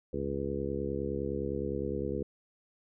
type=harmonic tone with a mistuned harmonic; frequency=69.8 Hz; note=C#2; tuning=13 cents sharp; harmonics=1 / 2 / 3 / 4 / 5 / 6 / 7; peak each=-40 / -41 / -39 / -41 / -38 / -37 / -38 dBFS; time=0.13-2.23 s; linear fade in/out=5 ms; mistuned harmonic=1; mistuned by=+87 cents; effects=none